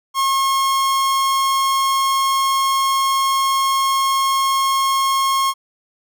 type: tone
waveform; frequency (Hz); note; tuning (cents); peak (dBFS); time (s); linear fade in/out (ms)
45% pulse; 1081; C#6; -44; -15; 0.14-5.54; 50
effects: none